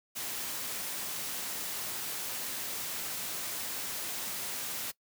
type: noise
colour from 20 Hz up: white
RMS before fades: -37 dBFS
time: 0.15-4.92 s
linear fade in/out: 20 ms
effects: noise-tail reverb RT60 0.1 s tail -21 dB re dry + high-pass 100 Hz 12 dB/octave